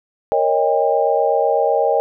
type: chord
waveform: sine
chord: Eb dominant seventh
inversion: second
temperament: equal with one note detuned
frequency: 466.2 / 554.4 / 622.3 / 801.4 Hz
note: Bb4 / Db5 / Eb5 / G5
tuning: 0 / 0 / 0 / +38 cents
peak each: -19 dBFS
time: 0.32-2 s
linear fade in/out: 0 ms
effects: none